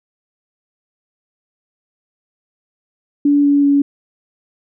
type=tone with pitch steps; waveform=sine; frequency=287.5 / 285.2 / 282.9 Hz; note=D4 / C#4 / C#4; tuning=-37 / +49 / +35 cents; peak=-9 dBFS; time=3.25-3.82 s; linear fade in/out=5 ms; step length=190 ms; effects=none